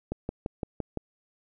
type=click train; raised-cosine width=2 ms; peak=-17 dBFS; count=6; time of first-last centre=0.12-0.973 s; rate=5.86 Hz; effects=none